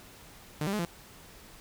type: tone with pitch steps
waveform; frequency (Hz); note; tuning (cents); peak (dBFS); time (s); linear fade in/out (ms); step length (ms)
sawtooth; 151.4 / 197 / 211.4 / 171; D#3 / G3 / G#3 / F3; -47 / +9 / +31 / -36; -25; 0.61-0.85; 2; 60
effects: pink hiss -52 dBFS RMS until 1.6 s